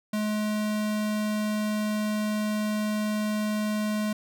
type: tone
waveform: square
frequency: 212.2 Hz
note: G#3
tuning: 38 cents sharp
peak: -26 dBFS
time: 0.13-4.13 s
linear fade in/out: 5 ms
effects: none